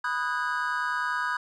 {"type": "chord", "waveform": "triangle", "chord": "G# minor seventh", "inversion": "first", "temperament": "equal with one note detuned", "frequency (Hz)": [987.8, 1244.5, 1480, 1629.9], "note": ["B5", "D#6", "F#6", "G#6"], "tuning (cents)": [0, 0, 0, -33], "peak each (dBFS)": -30, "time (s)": [0.04, 1.37], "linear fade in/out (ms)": 5, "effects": ["resampled to 24000 Hz"]}